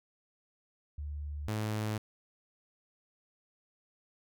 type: tone pair in turn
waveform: sine / sawtooth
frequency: 73.42 / 107.59 Hz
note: D2 / A2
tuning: 0 / -38 cents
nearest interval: perfect fifth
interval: 662 cents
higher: second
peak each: -36 / -28 dBFS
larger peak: second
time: 0.98-1.48 / 1.48-1.98 s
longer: neither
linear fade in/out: 5 ms
effects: none